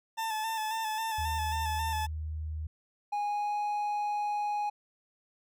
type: tone with vibrato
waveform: 40% pulse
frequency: 880 Hz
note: A5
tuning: in tune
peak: -30 dBFS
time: 0.17-2.07 s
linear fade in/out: 20 ms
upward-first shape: square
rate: 3.7 Hz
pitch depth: 31 cents each way
type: tone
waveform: sine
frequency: 77.78 Hz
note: D#2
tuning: in tune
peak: -33 dBFS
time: 1.18-2.67 s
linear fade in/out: 5 ms
type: tone with pitch glide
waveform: triangle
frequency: 825 to 830.7 Hz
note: G#5 to G#5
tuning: -12 to 0 cents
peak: -27 dBFS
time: 3.12-4.7 s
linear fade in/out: 10 ms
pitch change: +12 cents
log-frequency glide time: 3.24-3.56 s
effects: none